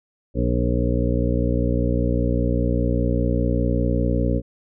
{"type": "harmonic tone with a mistuned harmonic", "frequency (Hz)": 59.9, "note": "A#1", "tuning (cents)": 48, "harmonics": [1, 2, 3, 4, 5, 7, 8, 9], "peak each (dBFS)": [-22, -24, -28, -26, -27, -31, -30, -29], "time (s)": [0.34, 4.42], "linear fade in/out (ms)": 50, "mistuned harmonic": 7, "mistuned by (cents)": -21, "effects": []}